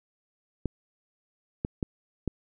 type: clicks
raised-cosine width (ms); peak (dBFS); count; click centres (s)
3; -15; 4; 0.657 / 1.649 / 1.828 / 2.277
effects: none